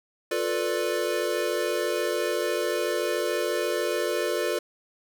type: chord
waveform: square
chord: B half-diminished seventh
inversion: second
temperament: equal with one note detuned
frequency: 353.3 / 440 / 493.9 / 587.3 Hz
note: F4 / A4 / B4 / D5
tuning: +20 / 0 / 0 / 0 cents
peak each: -31 dBFS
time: 0.31-4.59 s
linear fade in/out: 5 ms
effects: none